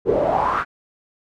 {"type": "noise with band-pass filter sweep", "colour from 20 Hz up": "brown", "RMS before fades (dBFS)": -19, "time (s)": [0.05, 0.65], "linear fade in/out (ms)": 50, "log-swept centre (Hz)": [410, 1500], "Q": 5.7, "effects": []}